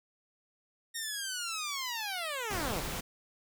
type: linear sweep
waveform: 10% pulse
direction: down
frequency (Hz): 1864.7 to 132.6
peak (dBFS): -26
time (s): 0.94-2.81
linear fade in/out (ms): 20
type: noise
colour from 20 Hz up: pink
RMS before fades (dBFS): -37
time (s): 2.5-3.01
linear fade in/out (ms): 10
effects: none